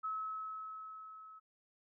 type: tone with level ramp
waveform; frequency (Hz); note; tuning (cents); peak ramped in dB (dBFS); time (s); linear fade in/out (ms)
sine; 1291; E6; -37; -35 to -52; 0.03-1.4; 20
effects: none